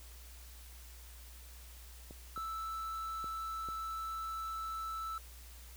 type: clicks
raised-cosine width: 2 ms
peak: -36 dBFS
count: 4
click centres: 2.109 / 2.377 / 3.243 / 3.687 s
type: tone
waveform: triangle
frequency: 1318.5 Hz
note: E6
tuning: in tune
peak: -36 dBFS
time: 2.36-5.18 s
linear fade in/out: 2 ms
effects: added 60 Hz sine -51 dBFS peak until 5.76 s + white hiss -57 dBFS RMS until 5.76 s